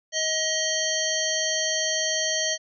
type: harmonic tone with a mistuned harmonic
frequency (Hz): 631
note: D#5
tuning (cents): +24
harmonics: 1 / 3 / 5 / 7 / 9 / 10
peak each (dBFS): -30 / -30 / -30 / -30 / -30 / -30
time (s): 0.12-2.58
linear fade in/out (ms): 50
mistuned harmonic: 9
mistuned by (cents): +21
effects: none